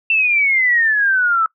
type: exponential sweep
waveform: sine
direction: down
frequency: 2700 to 1300 Hz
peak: -12 dBFS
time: 0.1-1.46 s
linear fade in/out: 2 ms
effects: noise-tail reverb RT60 0.1 s tail -21 dB re dry